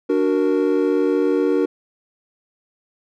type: chord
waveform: triangle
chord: D augmented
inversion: none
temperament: equal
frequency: 293.7 / 370 / 466.2 Hz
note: D4 / F#4 / A#4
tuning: 0 / 0 / 0 cents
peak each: -18 dBFS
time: 0.09-1.66 s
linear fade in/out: 10 ms
effects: none